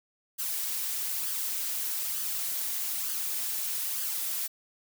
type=noise with flanger; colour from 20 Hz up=blue; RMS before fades=-32 dBFS; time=0.38-4.48 s; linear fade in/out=20 ms; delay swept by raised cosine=0.63 to 4.63 ms; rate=1.1 Hz; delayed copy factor=+0.5; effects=none